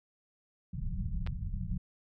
pink low-pass noise, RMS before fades -35 dBFS, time 0.73-1.78 s, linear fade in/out 5 ms, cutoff 200 Hz, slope 96 dB/octave
clicks, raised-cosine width 0.3 ms, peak -29 / -26 dBFS, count 2, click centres 1.265 / 1.273 s
effects none

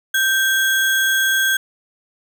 sine tone with sample-and-hold, 1568 Hz, G6, in tune, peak -14 dBFS, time 0.14-1.57 s, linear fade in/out 5 ms, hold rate 4900 Hz, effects none

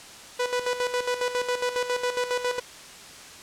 sawtooth tone with tremolo, 493.9 Hz, B4, in tune, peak -19 dBFS, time 0.39-2.6 s, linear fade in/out 10 ms, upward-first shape square, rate 7.3 Hz, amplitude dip 65%, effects white hiss -44 dBFS RMS until 3.42 s + low-pass 8000 Hz 12 dB/octave

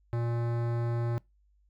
sine tone with hard clipping, 117.9 Hz, A#2, 20 cents sharp, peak -30 dBFS, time 0.13-1.18 s, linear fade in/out 0 ms, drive 18 dB, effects noise-tail reverb RT60 0.2 s tail -24 dB re dry + added 50 Hz sine -63 dBFS peak until 1.69 s

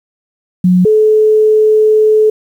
sine tone pair in turn, 181.3 / 431.2 Hz, F#3 / A4, -35 / -35 cents, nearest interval octave + minor third, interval 1500 cents, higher second, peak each -5 dBFS, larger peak neither, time 0.64-0.85 / 0.85-2.3 s, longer second, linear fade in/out 5 ms, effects 7-bit

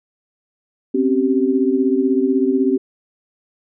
sine tone cluster, 257.5 / 273.6 / 384.9 Hz, C4 / C#4 / G4, -28 / -23 / -32 cents, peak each -18 dBFS, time 0.94-2.78 s, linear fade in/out 10 ms, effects none

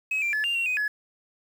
sine tone with pitch steps, 2556 / 2367 / 1721 / 2793 / 2739 / 2503 / 1697 Hz, D#7 / D7 / A6 / F7 / F7 / D#7 / G#6, +46 / +13 / -39 / -1 / -34 / +10 / +37 cents, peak -22 dBFS, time 0.11-0.88 s, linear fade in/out 5 ms, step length 110 ms, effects tanh soft clip ceiling -20 dBFS + 8-bit

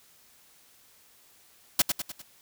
white noise with echo, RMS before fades -20 dBFS, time 1.79-1.82 s, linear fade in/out 5 ms, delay 100 ms, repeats 4, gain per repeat -6 dB, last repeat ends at 2.22 s, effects white hiss -59 dBFS RMS until 2.41 s

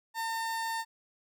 30% pulse tone, 906 Hz, A#5, 50 cents flat, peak -29 dBFS, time 0.14-0.85 s, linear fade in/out 50 ms, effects none

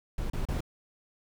brown noise bursts, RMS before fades -31 dBFS, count 3, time 0.18-0.606 s, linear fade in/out 2 ms, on 120 ms, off 33 ms, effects none

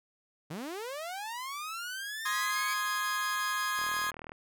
sawtooth linear sweep, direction up, 138.59 to 2289 Hz, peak -33 dBFS, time 0.5-2.74 s, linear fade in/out 10 ms
40% pulse chord, Ab major, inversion first, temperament equal, 1046.5 / 1244.5 / 1661.2 Hz, C6 / Eb6 / Ab6, 0 / 0 / 0 cents, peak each -34 / -35 / -32 dBFS, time 2.25-4.11 s, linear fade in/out 10 ms
click train, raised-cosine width 0.5 ms, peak -28 dBFS, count 22, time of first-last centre 3.79-4.319 s, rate 39.7 Hz
effects none

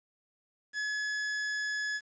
45% pulse tone, 1700 Hz, G#6, 40 cents sharp, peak -31 dBFS, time 0.73-2.01 s, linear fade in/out 50 ms, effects resampled to 16000 Hz + 10-bit

